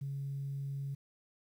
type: tone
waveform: sine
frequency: 138.8 Hz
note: C#3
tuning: 3 cents sharp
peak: -35 dBFS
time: 0.01-0.95 s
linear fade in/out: 10 ms
effects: tanh soft clip ceiling -31 dBFS + 11-bit